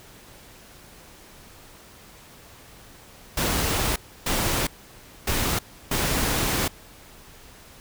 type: noise bursts at uneven times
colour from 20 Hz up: pink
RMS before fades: -24 dBFS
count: 4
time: 3.37-3.96 / 4.26-4.67 / 5.27-5.59 / 5.91-6.68 s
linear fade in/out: 5 ms
effects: pink hiss -48 dBFS RMS until 7.8 s